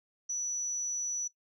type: tone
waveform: sine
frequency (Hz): 5920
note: F#8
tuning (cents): 0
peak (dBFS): -30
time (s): 0.29-1.28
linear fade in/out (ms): 10
effects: noise-tail reverb RT60 0.1 s tail -17 dB re dry + tanh soft clip ceiling -27 dBFS